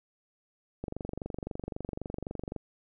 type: click train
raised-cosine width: 2 ms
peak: -22 dBFS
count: 42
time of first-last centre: 0.84-2.563 s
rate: 23.8 Hz
effects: none